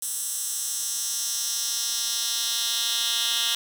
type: tone with high-pass filter sweep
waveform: 10% pulse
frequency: 233.1 Hz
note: A#3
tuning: in tune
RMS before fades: -27 dBFS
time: 0.02-3.55 s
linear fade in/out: 2 ms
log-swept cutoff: 8500 to 3200 Hz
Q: 1.8
effects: none